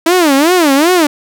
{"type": "tone with vibrato", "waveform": "sawtooth", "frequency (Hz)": 315.3, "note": "D#4", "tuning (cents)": 23, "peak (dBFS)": -3, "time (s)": [0.06, 1.07], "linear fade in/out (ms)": 5, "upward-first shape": "sine", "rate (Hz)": 2.6, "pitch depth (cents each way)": 270, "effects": []}